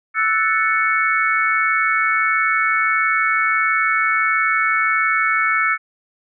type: chord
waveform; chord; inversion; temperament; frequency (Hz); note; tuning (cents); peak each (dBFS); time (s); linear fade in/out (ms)
sine; F# minor seventh; third; equal; 1318.5 / 1480 / 1760 / 2217; E6 / F#6 / A6 / C#7; 0 / 0 / 0 / 0; -19 / -23 / -22 / -19; 0.14-5.78; 50
effects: none